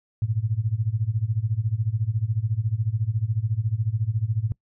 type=tone with tremolo; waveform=sine; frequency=110 Hz; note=A2; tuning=in tune; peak=-18 dBFS; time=0.22-4.52 s; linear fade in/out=0 ms; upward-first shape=sine; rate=14 Hz; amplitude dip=90%; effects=noise-tail reverb RT60 0.1 s tail -24 dB re dry